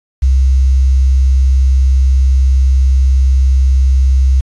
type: tone with quantisation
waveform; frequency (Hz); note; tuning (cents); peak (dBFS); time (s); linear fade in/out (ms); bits
sine; 65.8; C2; +10; -6; 0.22-4.41; 10; 6
effects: resampled to 22050 Hz